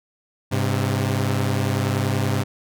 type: tone pair together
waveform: sawtooth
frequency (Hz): 101.1 / 131.25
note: G#2 / C3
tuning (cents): -46 / +6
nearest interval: perfect fourth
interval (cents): 452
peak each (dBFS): -18 / -19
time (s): 0.51-2.44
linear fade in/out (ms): 20
effects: none